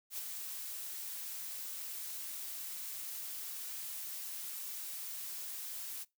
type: noise with ADSR envelope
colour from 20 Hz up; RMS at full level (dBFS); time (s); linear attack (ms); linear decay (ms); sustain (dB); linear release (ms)
blue; -39; 0.1-6.05; 77; 24; -4; 27
effects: noise-tail reverb RT60 0.2 s tail -22 dB re dry